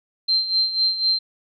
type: tone with tremolo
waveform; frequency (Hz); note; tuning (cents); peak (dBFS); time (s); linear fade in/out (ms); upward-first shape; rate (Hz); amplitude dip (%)
sine; 4139; C8; -20; -15; 0.28-1.19; 10; sine; 4; 70
effects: none